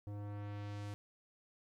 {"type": "tone with low-pass filter sweep", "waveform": "square", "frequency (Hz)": 102.7, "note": "G#2", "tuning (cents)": -19, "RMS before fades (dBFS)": -44, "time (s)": [0.07, 0.94], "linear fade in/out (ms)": 0, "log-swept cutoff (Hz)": [580, 11000], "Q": 0.73, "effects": ["12-bit"]}